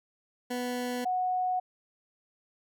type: tone pair in turn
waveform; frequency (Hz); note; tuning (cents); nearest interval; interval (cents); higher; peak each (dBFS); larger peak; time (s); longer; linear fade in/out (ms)
20% pulse / sine; 246.9 / 735.2; B3 / F#5; 0 / -11; octave + perfect fifth; 1889; second; -26; neither; 0.5-1.05 / 1.05-1.6; neither; 10
effects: none